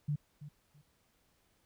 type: tone with echo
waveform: sine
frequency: 147.2 Hz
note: D3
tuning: 4 cents sharp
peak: -30 dBFS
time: 0.08-0.16 s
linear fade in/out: 10 ms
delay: 330 ms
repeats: 2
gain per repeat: -14 dB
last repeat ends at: 0.82 s
effects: pink hiss -73 dBFS RMS until 1.65 s